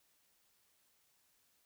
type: silence
effects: white hiss -74 dBFS RMS until 1.65 s